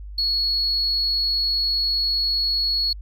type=tone; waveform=triangle; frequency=4355 Hz; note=C#8; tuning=31 cents flat; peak=-16 dBFS; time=0.18-2.93 s; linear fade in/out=5 ms; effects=tanh soft clip ceiling -17 dBFS + added 50 Hz sine -33 dBFS peak until 3.01 s